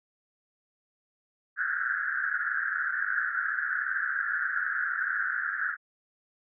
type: band-pass noise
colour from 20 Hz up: white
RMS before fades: -30 dBFS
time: 1.56-5.77 s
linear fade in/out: 50 ms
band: 1400 to 1700 Hz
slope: 96 dB/octave
effects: none